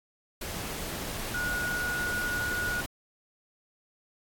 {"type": "tone in noise", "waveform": "sine", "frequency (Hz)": 1451, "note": "F#6", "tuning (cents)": -34, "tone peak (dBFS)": -29, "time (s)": [1.34, 2.81], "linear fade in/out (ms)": 5, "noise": "pink", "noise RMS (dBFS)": -36, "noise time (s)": [0.41, 2.86], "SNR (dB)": 4, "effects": ["AAC 64 kbps"]}